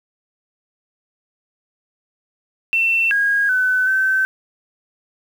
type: tone with pitch steps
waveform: sine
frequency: 2691 / 1636 / 1509 / 1540 Hz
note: E7 / G#6 / F#6 / G6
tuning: +35 / -26 / +34 / -31 cents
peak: -14 dBFS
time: 2.73-4.25 s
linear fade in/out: 0 ms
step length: 380 ms
effects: 7-bit